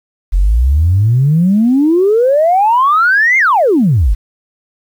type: exponential two-way sweep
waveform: sine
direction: up then down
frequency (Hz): 42.26 to 2161 to 42.26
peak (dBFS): -6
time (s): 0.32-4.15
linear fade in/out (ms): 20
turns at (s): 3.38
effects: tanh soft clip ceiling -2 dBFS + 7-bit

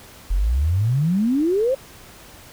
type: exponential sweep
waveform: sine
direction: up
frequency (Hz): 41.2 to 554.4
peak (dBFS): -16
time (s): 0.3-1.75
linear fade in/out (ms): 10
effects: pink hiss -44 dBFS RMS until 2.52 s

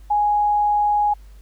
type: tone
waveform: sine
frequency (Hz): 830.6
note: G#5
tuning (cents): 0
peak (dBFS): -15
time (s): 0.1-1.14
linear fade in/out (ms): 10
effects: added 50 Hz sine -40 dBFS peak until 1.41 s + pink hiss -58 dBFS RMS until 1.41 s

